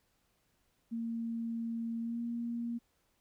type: tone with pitch glide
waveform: sine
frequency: 229.9 to 235.1 Hz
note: A#3 to A#3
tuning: -24 to +15 cents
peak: -34 dBFS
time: 0.91-2.79 s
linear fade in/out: 20 ms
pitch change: +39 cents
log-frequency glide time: 2.01-2.2 s
effects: pink hiss -75 dBFS RMS until 3.2 s